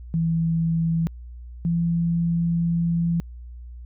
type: tone pair in turn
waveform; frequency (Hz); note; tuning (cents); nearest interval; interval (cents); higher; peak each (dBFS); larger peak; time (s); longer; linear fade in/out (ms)
sine; 164.81 / 168.95; E3 / E3; 0 / +43; unison; 43; second; -19; neither; 0.14-1.07 / 1.65-3.2; second; 0
effects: added 60 Hz sine -36 dBFS peak until 3.85 s